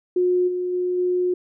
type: tone with level steps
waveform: sine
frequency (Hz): 360.7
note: F#4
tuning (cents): -44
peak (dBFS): -16 / -22 / -20 / -18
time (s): 0.16-1.34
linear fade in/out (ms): 5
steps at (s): 0.47 / 0.72 / 0.97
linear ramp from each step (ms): 20
effects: none